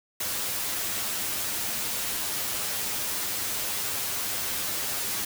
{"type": "noise with comb filter", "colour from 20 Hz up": "white", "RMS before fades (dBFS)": -30, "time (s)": [0.2, 5.25], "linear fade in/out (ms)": 5, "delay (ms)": 9.8, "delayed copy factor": 0.55, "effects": []}